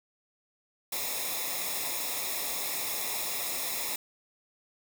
white noise with comb filter, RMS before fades -33 dBFS, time 0.92-3.96 s, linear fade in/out 5 ms, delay 0.66 ms, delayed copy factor -0.75, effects none

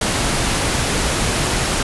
pink low-pass noise, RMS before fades -19 dBFS, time 0.01-1.83 s, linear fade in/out 5 ms, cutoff 11000 Hz, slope 96 dB/octave, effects none

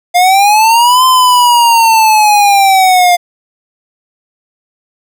square linear two-way sweep, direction up then down, 700 to 1035 to 700 Hz, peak -5 dBFS, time 0.14-3.17 s, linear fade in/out 20 ms, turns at 1.05 s, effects none

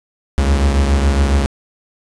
45% pulse beating tone pair, 69 / 76.2 Hz, C#2 / D#2, -7 / -36 cents, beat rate 7.2 Hz, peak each -12 / -19 dBFS, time 0.38-1.46 s, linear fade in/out 0 ms, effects resampled to 22050 Hz + 8-bit

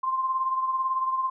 sine beating tone pair, 1046.5 / 1064.5 Hz, C6 / C6, 0 / +30 cents, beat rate 18 Hz, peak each -24 / -33 dBFS, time 0.03-1.3 s, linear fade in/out 10 ms, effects none

